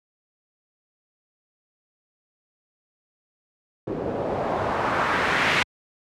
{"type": "noise with low-pass filter sweep", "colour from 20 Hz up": "white", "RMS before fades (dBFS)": -24, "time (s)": [3.87, 5.63], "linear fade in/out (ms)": 5, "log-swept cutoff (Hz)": [400, 2400], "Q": 1.5, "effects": ["high-pass 80 Hz 12 dB/octave"]}